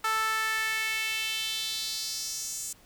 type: tone with high-pass filter sweep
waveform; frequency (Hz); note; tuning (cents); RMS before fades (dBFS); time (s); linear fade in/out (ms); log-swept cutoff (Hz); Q
sawtooth; 440; A4; 0; -31; 0.04-2.73; 5; 1200 to 7500; 2.9
effects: pink hiss -58 dBFS RMS until 2.85 s